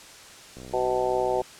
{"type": "click train", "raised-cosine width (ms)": 2, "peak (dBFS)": -29, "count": 55, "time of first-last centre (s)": [0.57, 1.419], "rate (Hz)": 63.6}
{"type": "harmonic tone", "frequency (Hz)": 125.9, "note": "B2", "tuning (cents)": 34, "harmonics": [3, 4, 5, 6, 7], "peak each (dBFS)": [-27, -28, -29, -30, -30], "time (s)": [0.73, 1.42], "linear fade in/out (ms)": 10}
{"effects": ["white hiss -46 dBFS RMS until 1.59 s", "low-pass 8000 Hz 12 dB/octave"]}